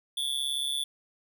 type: tone with amplitude modulation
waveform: square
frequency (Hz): 3461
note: A7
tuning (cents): -29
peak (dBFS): -25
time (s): 0.17-0.84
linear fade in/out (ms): 5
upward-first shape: sine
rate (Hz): 138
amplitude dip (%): 90
effects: none